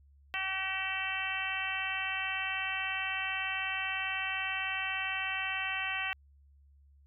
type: harmonic tone with a mistuned harmonic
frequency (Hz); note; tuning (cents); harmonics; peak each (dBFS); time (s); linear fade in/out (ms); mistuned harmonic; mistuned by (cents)
381.9; G4; -45; 2 / 3 / 4 / 5 / 6 / 7 / 8; -42 / -43 / -40 / -38 / -41 / -36 / -42; 0.34-6.13; 0; 8; +17
effects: added 70 Hz sine -58 dBFS peak until 7.06 s